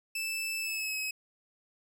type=tone with pitch glide; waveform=sawtooth; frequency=2637 to 2556 Hz; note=E7 to D#7; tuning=0 to +46 cents; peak=-29 dBFS; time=0.15-1.11 s; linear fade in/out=5 ms; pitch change=-54 cents; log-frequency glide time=0.6-0.97 s; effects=none